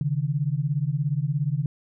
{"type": "beating tone pair", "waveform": "sine", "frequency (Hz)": [136.7, 153.7], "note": ["C#3", "D#3"], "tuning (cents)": [-24, -21], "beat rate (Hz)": 17, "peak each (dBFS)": -25, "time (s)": [0.01, 1.66], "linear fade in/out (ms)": 2, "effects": []}